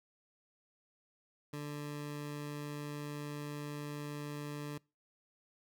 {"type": "tone", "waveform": "20% pulse", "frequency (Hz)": 146.83, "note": "D3", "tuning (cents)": 0, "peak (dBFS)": -35, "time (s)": [1.53, 4.78], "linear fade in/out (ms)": 5, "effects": ["noise-tail reverb RT60 0.3 s tail -25 dB re dry"]}